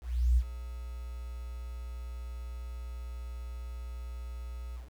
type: tone with ADSR envelope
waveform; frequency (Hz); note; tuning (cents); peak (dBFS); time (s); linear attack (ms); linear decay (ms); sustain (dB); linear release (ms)
sine; 60.5; B1; -35; -20; 0.01-4.91; 360; 60; -17; 150
effects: 9-bit